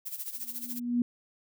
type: noise with tremolo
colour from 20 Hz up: violet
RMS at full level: -35 dBFS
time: 0.05-0.8 s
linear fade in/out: 20 ms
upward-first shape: sine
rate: 14 Hz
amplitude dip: 75%
type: tone with exponential growth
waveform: sine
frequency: 241.5 Hz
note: B3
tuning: 39 cents flat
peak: -21 dBFS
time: 0.37-1.02 s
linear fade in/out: 2 ms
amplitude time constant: 140 ms
effects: none